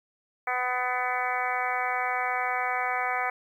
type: harmonic tone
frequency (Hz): 250.3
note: B3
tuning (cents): +23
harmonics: 2 / 3 / 4 / 5 / 6 / 7 / 8 / 9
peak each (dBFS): -39 / -30 / -35 / -33 / -36 / -36 / -34 / -34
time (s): 0.47-3.3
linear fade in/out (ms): 5
effects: 10-bit